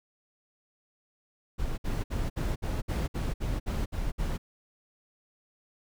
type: noise bursts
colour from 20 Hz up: brown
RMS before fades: -30 dBFS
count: 11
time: 1.58-4.38 s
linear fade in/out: 20 ms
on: 200 ms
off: 60 ms
effects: none